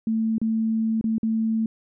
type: tone with dropouts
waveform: sine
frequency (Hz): 222.6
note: A3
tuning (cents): +20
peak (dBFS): -20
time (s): 0.07-1.66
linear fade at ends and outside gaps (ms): 2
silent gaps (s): 0.382-0.415 / 1.012-1.041 / 1.182-1.231
effects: none